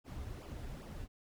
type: noise with flanger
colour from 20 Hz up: brown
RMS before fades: -45 dBFS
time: 0.04-1.08 s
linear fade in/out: 50 ms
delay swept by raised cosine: 0.48 to 6.28 ms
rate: 2.5 Hz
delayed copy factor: -0.75
effects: none